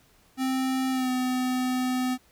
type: tone with pitch glide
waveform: square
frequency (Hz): 261.6 to 254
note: C4 to B3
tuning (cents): 0 to +49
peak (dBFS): -25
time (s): 0.37-2.18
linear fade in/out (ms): 50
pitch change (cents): -51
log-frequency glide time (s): 0.91-1.1
effects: pink hiss -61 dBFS RMS until 2.31 s